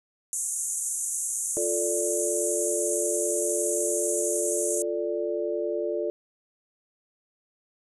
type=band-pass noise; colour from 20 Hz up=pink; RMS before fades=-30 dBFS; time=0.33-4.82 s; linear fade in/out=0 ms; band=6400 to 11000 Hz; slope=96 dB/octave
type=chord; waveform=sine; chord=D minor; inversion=first; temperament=equal; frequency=349.2 / 440 / 587.3 Hz; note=F4 / A4 / D5; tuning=0 / 0 / 0 cents; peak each=-30 dBFS; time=1.57-6.1 s; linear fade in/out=0 ms
effects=none